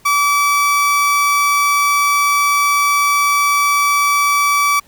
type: tone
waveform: 30% pulse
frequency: 1152 Hz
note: D6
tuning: 34 cents flat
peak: -9 dBFS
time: 0.05-4.8 s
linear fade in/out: 10 ms
effects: pink hiss -50 dBFS RMS until 4.87 s